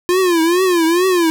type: tone with vibrato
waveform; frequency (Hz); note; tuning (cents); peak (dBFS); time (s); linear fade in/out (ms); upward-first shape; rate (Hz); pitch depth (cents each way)
square; 349.2; F4; 0; -12; 0.09-1.3; 0; triangle; 2.3; 160
effects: none